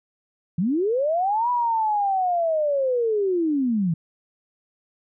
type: linear two-way sweep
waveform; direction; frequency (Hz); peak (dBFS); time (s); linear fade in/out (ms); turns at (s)
sine; up then down; 155.56 to 987.8 to 155.56; -19; 0.58-3.94; 5; 1.5
effects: none